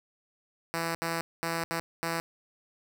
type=tone bursts at uneven times; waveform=5% pulse; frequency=166.1 Hz; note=E3; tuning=13 cents sharp; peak=-18 dBFS; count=5; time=0.74-0.95 / 1.02-1.21 / 1.43-1.64 / 1.71-1.8 / 2.03-2.2 s; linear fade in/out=0 ms; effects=none